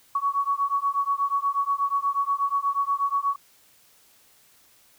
sine beating tone pair, 1117 / 1125.3 Hz, C#6 / C#6, +13 / +26 cents, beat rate 8.3 Hz, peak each -25 dBFS, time 0.15-3.36 s, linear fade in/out 5 ms, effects white hiss -58 dBFS RMS until 4.98 s

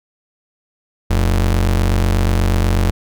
square ring-modulated tone, 65.41 Hz, C2, in tune, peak -10 dBFS, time 1.1-2.91 s, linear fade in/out 10 ms, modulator 24.1 Hz, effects none

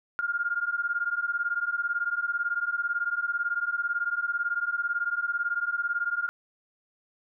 sine beating tone pair, 1402 / 1420 Hz, F6 / F6, +6 / +28 cents, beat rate 18 Hz, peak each -29 dBFS, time 0.19-6.29 s, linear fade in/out 0 ms, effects none

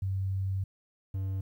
sine / triangle tone pair in turn, 96 / 96 Hz, G2 / G2, -36 / -36 cents, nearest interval unison, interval 0 cents, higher neither, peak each -28 dBFS, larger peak neither, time 0.02-0.64 / 1.14-1.41 s, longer first, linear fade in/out 5 ms, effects 11-bit

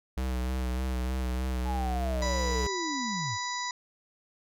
square tone with vibrato, 63.5 Hz, B1, 49 cents sharp, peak -29 dBFS, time 0.17-2.67 s, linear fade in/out 5 ms, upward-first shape sine, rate 3.3 Hz, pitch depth 33 cents each way
sine linear sweep, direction down, 863 to 88.2 Hz, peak -33 dBFS, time 1.64-3.38 s, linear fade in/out 50 ms
harmonic tone, 986 Hz, B5, 3 cents flat, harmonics 1 / 2 / 4 / 5 / 6 / 7, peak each -34 / -37 / -40 / -41 / -42 / -42 dBFS, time 2.22-3.71 s, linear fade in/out 2 ms
effects none

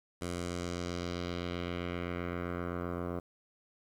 10% pulse tone with low-pass filter sweep, 87.7 Hz, F2, 8 cents sharp, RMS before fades -37 dBFS, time 0.21-3.2 s, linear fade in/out 10 ms, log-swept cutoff 10000 to 950 Hz, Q 1.6, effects 10-bit

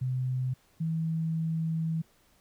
sine tone pair in turn, 128.5 / 161.9 Hz, C3 / E3, -31 / -31 cents, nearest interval major third, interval 400 cents, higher second, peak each -27 dBFS, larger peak neither, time 0.01-0.54 / 0.8-2.02 s, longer second, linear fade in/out 10 ms, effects pink hiss -65 dBFS RMS until 2.4 s

